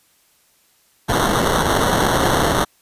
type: noise with sample-and-hold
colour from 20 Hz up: white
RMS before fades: -17 dBFS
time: 1.08-2.65 s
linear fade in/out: 20 ms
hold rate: 2450 Hz
effects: white hiss -58 dBFS RMS until 2.81 s + resampled to 32000 Hz